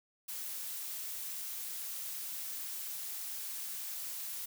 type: noise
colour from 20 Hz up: blue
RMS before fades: -41 dBFS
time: 0.28-4.46 s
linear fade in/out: 10 ms
effects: none